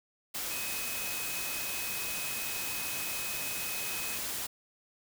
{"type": "tone in noise", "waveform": "sine", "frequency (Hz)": 2533, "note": "D#7", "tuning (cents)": 30, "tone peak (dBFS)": -40, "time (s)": [0.5, 4.18], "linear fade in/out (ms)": 10, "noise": "white", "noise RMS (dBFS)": -36, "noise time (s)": [0.34, 4.47], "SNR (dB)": -7, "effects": []}